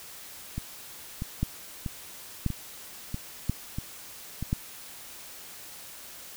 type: two click trains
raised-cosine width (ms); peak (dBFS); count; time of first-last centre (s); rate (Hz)
5; -19 / -13; 7 / 4; 0.58-4.426 / 1.43-4.529; 1.56 / 0.968
effects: white hiss -45 dBFS RMS until 6.36 s